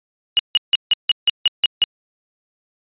sine tone bursts, 2887 Hz, F#7, 43 cents flat, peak -10 dBFS, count 9, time 0.37-1.839 s, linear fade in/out 0 ms, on 21 ms, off 160 ms, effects resampled to 8000 Hz

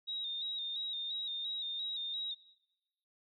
sine tone with vibrato, 3732 Hz, A#7, 1 cent sharp, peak -36 dBFS, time 0.07-2.35 s, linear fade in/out 20 ms, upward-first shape square, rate 2.9 Hz, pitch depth 44 cents each way, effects noise-tail reverb RT60 1.0 s tail -20 dB re dry

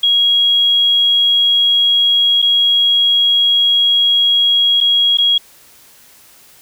sine tone with dropouts, 3300 Hz, G#7, 12 cents flat, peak -9 dBFS, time 0.03-5.38 s, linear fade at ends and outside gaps 5 ms, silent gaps 2.419-2.424 / 4.805-4.81 / 5.173-5.184 s, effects white hiss -45 dBFS RMS until 6.61 s

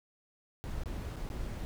brown noise with dropouts, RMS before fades -38 dBFS, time 0.64-1.65 s, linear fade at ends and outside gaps 0 ms, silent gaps 0.835-0.858 / 1.16-1.166 / 1.29-1.301 s, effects none

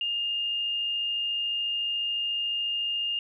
sine tone with amplitude modulation, 2823 Hz, F7, 18 cents sharp, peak -25 dBFS, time 0.01-3.19 s, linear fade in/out 2 ms, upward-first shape sine, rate 114 Hz, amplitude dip 25%, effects 11-bit

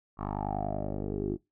10% pulse tone with low-pass filter sweep, 50.5 Hz, G#1, 48 cents flat, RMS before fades -33 dBFS, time 0.17-1.38 s, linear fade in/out 50 ms, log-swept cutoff 1100 to 350 Hz, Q 7.1, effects noise-tail reverb RT60 0.2 s tail -22 dB re dry

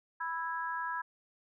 harmonic tone, 329.6 Hz, E4, in tune, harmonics 3 / 4 / 5, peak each -36 / -41 / -38 dBFS, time 0.2-1.02 s, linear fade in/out 10 ms, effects none

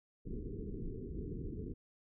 pink low-pass noise, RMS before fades -42 dBFS, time 0.25-1.74 s, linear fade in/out 20 ms, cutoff 450 Hz, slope 96 dB/octave, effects none

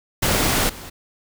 pink noise with level steps, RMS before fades -19 / -37 dBFS, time 0.22-0.9 s, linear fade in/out 10 ms, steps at 0.69 s, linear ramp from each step 5 ms, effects none

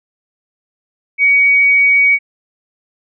sine tone, 2253 Hz, C#7, 28 cents sharp, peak -7 dBFS, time 1.18-2.19 s, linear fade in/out 50 ms, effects none

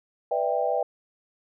sine chord, E minor seventh, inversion second, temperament just, 494.4 / 593.3 / 659.3 / 791.1 Hz, B4 / D5 / E5 / G5, +2 / +18 / 0 / +16 cents, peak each -28 dBFS, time 0.31-0.83 s, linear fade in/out 5 ms, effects none

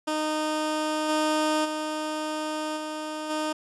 15% pulse tone with level steps, 308.1 Hz, D#4, 17 cents flat, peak -19 / -16 / -22 / -25 / -20 dBFS, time 0.07-3.53 s, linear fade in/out 10 ms, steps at 1.08 / 1.64 / 2.76 / 3.29 s, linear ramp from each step 20 ms, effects resampled to 24000 Hz

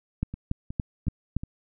two click trains, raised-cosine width 5 ms, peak -13 / -22 dBFS, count 5 / 4, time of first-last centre 0.23-1.366 / 0.34-1.435 s, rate 3.52 / 2.74 Hz, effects none

